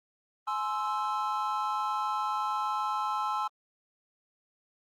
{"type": "chord", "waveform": "triangle", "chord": "Ab augmented", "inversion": "none", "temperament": "equal with one note detuned", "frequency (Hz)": [845.1, 1046.5, 1318.5], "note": ["Ab5", "C6", "E6"], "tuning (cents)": [30, 0, 0], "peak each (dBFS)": -31, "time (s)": [0.47, 3.48], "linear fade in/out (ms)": 10, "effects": ["Opus 24 kbps"]}